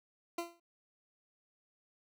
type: tone with exponential decay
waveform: 20% pulse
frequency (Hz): 341.4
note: F4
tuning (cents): -39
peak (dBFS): -28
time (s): 0.38-0.6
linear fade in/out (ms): 5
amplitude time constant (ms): 46
effects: none